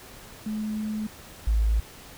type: tone pair in turn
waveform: sine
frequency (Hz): 214.4 / 54.49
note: A3 / A1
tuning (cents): -45 / -16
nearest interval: 2 octaves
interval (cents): 2371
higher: first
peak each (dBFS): -27 / -19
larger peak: second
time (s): 0.46-1.07 / 1.47-1.8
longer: first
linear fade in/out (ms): 5
effects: pink hiss -46 dBFS RMS until 2.17 s